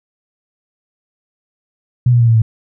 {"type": "tone with pitch steps", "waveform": "sine", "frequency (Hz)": [123.47, 120.3, 117.22, 114.21, 111.28], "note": ["B2", "B2", "A#2", "A#2", "A2"], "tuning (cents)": [0, -45, 10, -35, 20], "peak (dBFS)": -7, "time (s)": [2.06, 2.42], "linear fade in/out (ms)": 5, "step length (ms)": 72, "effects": []}